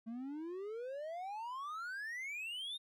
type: exponential sweep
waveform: triangle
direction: up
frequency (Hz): 220.3 to 3729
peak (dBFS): -39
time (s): 0.06-2.78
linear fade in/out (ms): 20
effects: none